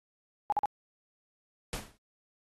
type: tone bursts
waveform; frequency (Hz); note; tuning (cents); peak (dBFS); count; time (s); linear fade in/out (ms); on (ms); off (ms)
sine; 830.6; G#5; 0; -24; 3; 0.5-0.657; 0; 23; 44
type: noise with exponential decay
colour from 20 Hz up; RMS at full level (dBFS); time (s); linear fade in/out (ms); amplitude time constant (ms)
pink; -32; 1.73-1.97; 1; 52
effects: AAC 32 kbps